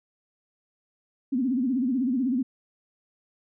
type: tone with vibrato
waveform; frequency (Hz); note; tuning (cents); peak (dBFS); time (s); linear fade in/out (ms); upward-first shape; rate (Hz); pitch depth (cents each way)
sine; 254.6; C4; -47; -22; 1.32-2.43; 10; sine; 16; 150
effects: none